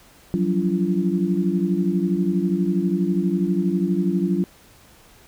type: tone cluster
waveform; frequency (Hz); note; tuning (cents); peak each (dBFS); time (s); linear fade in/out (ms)
sine; 176.6 / 188.9 / 286.6 / 341.7; F3 / F#3 / D4 / F4; +20 / +36 / -42 / -38; -24 / -21 / -27 / -25; 0.34-4.44; 0
effects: pink hiss -51 dBFS RMS until 5.27 s